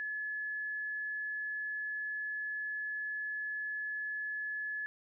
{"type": "tone", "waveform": "sine", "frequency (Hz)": 1711, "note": "A6", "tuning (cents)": -49, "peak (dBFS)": -35, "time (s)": [0, 4.86], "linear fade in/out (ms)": 0, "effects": []}